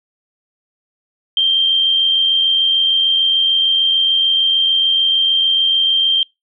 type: tone with amplitude modulation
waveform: sine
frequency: 3164 Hz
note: G7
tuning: 15 cents sharp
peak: -9 dBFS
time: 1.37-6.23 s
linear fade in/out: 2 ms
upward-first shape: sine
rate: 86.7 Hz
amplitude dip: 35%
effects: noise-tail reverb RT60 0.2 s tail -25 dB re dry